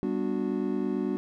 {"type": "chord", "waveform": "triangle", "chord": "G major seventh", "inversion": "none", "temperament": "just", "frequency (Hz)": [196, 245, 294, 367.5], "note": ["G3", "B3", "D4", "F#4"], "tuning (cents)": [0, -14, 2, -12], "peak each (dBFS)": -30, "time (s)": [0.03, 1.17], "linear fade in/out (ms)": 0, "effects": []}